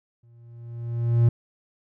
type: tone with exponential growth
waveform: triangle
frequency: 117.7 Hz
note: A#2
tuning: 17 cents sharp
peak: -11 dBFS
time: 0.23-1.29 s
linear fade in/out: 5 ms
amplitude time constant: 230 ms
effects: none